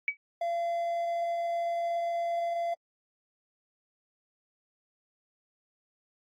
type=tone with exponential decay; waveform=sine; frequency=2278 Hz; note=C#7; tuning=47 cents sharp; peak=-21 dBFS; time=0.08-0.17 s; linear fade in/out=1 ms; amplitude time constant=18 ms
type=tone; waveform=triangle; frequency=683 Hz; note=F5; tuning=39 cents flat; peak=-26 dBFS; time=0.41-2.74 s; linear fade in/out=5 ms
effects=AAC 48 kbps